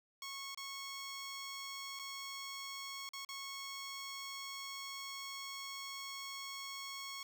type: tone with dropouts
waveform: 10% pulse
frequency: 1099 Hz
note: C#6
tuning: 15 cents flat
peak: -35 dBFS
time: 0.22-7.23 s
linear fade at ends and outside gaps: 2 ms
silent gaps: 0.547-0.574 / 1.991-1.995 / 3.091-3.134 / 3.249-3.289 s
effects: none